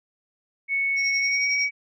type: tone with pitch glide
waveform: sine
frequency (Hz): 2212 to 2268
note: C#7 to C#7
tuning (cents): -4 to +39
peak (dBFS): -21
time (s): 0.68-1.71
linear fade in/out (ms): 50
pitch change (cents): +43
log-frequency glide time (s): 1.18-1.52
type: tone with tremolo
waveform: sine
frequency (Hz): 5590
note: F8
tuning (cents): +1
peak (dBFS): -24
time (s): 0.96-1.69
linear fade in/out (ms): 50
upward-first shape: triangle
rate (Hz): 11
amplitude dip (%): 80
effects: none